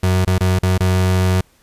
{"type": "tone with dropouts", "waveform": "35% pulse", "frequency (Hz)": 92.5, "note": "F#2", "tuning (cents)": 0, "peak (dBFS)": -11, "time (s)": [0.03, 1.41], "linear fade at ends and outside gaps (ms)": 5, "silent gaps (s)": [[0.249, 0.271], [0.382, 0.407], [0.589, 0.63], [0.779, 0.804]], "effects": ["pink hiss -55 dBFS RMS until 1.62 s", "resampled to 32000 Hz"]}